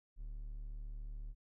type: tone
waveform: triangle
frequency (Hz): 36.99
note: D1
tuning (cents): +13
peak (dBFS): -40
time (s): 0.16-1.35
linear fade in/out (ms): 50
effects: none